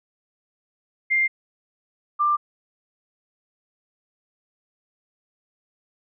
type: tone pair in turn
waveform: sine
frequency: 2105 / 1186.9 Hz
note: C7 / D6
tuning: +10 / +18 cents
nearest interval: minor seventh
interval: 992 cents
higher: first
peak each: -17 dBFS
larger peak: neither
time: 1.1-1.28 / 2.19-2.37 s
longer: neither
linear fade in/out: 20 ms
effects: none